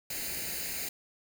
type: noise with comb filter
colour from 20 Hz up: white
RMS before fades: -36 dBFS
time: 0.1-0.89 s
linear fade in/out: 5 ms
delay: 0.44 ms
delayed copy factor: +0.7
effects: none